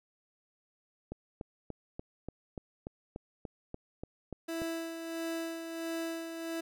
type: click train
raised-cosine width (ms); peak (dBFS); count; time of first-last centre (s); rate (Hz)
2; -26; 13; 1.12-4.619; 3.43
type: tone with tremolo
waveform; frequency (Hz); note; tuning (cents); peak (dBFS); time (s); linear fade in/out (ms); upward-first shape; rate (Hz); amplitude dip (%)
30% pulse; 329.6; E4; 0; -31; 4.48-6.61; 10; sine; 1.5; 50
effects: none